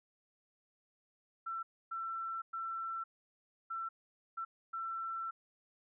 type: tone bursts at uneven times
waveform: sine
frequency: 1342 Hz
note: E6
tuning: 31 cents sharp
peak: -37 dBFS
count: 6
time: 1.46-1.63 / 1.91-2.42 / 2.53-3.04 / 3.7-3.89 / 4.37-4.45 / 4.73-5.31 s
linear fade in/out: 10 ms
effects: none